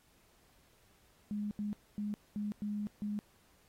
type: tone bursts at uneven times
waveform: sine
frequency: 207.7 Hz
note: G#3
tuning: in tune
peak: -34 dBFS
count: 6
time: 1.31-1.51 / 1.59-1.73 / 1.98-2.14 / 2.36-2.52 / 2.62-2.87 / 3.02-3.19 s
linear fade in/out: 0 ms
effects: pink hiss -68 dBFS RMS until 3.68 s + AAC 48 kbps